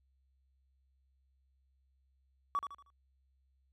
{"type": "tone with echo", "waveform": "triangle", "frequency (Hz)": 1137, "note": "C#6", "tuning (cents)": 44, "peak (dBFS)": -26, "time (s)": [2.55, 2.59], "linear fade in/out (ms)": 0, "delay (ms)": 78, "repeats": 4, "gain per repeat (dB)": -9, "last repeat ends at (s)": 2.902, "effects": ["tanh soft clip ceiling -27 dBFS", "added 66 Hz sine -70 dBFS peak until 3.72 s"]}